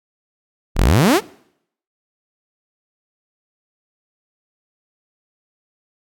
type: exponential sweep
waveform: sawtooth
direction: up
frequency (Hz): 30.87 to 480.7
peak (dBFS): -7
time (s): 0.75-1.21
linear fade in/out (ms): 50
effects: noise-tail reverb RT60 0.7 s tail -22 dB re dry